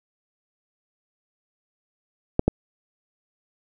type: clicks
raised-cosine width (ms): 2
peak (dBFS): -4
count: 2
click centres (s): 2.394 / 2.48
effects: none